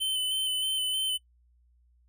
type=tone with vibrato; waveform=square; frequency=3049 Hz; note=G7; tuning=49 cents flat; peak=-27 dBFS; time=0-1.18 s; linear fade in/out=20 ms; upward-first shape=square; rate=3.2 Hz; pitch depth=17 cents each way; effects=noise-tail reverb RT60 0.1 s tail -23 dB re dry + added 60 Hz sine -61 dBFS peak until 2.08 s